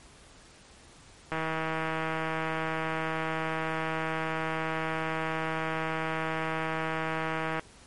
click train, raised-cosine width 0.5 ms, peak -16 dBFS, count 1005, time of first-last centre 1.32-7.595 s, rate 160 Hz, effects pink hiss -54 dBFS RMS until 7.86 s + MP3 48 kbps

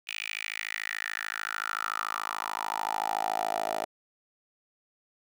10% pulse tone with high-pass filter sweep, 53.6 Hz, A1, 45 cents flat, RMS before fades -33 dBFS, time 0.07-3.85 s, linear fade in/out 10 ms, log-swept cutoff 2600 to 610 Hz, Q 5.5, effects none

